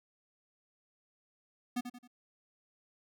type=tone with echo; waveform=square; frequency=245.5 Hz; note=B3; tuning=10 cents flat; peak=-32 dBFS; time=1.76-1.81 s; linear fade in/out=10 ms; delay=89 ms; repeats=3; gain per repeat=-8 dB; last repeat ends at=2.077 s; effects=none